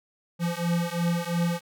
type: beating tone pair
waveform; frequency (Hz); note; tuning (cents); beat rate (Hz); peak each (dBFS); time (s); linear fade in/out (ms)
square; 170 / 172.9; F3 / F3; -46 / -17; 2.9; -28; 0.39-1.61; 50
effects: none